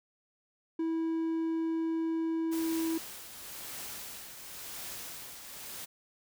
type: tone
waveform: triangle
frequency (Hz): 326.1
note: E4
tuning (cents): -19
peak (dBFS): -27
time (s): 0.79-2.98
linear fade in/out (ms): 5
type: noise with tremolo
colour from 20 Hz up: white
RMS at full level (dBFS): -41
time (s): 2.51-5.86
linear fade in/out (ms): 20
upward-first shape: triangle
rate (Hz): 0.95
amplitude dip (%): 55
effects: none